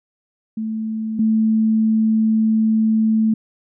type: tone pair in turn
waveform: sine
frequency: 220 / 220 Hz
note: A3 / A3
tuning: 0 / 0 cents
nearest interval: unison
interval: 0 cents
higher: neither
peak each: -21 / -13 dBFS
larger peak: second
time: 0.57-1.19 / 1.19-3.34 s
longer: second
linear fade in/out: 5 ms
effects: none